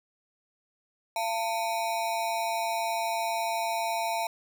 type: ring-modulated tone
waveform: square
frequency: 790 Hz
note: G5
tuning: 13 cents sharp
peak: -25 dBFS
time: 1.16-4.27 s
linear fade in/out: 2 ms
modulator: 107 Hz
effects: none